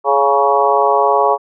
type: harmonic tone with a mistuned harmonic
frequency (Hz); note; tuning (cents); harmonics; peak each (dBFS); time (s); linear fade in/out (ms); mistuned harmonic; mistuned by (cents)
139.9; C#3; +16; 3 / 4 / 5 / 6 / 7 / 8; -17 / -17 / -17 / -17 / -17 / -17; 0.04-1.38; 50; 7; -36
effects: none